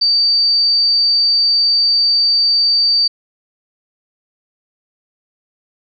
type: tone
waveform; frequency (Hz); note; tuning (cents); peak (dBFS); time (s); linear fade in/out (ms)
sine; 4621; D8; -29; -10; 0.01-3.08; 10
effects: none